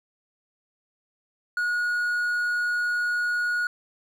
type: tone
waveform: triangle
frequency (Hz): 1449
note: F#6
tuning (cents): -37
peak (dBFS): -21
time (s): 1.57-3.67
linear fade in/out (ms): 2
effects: none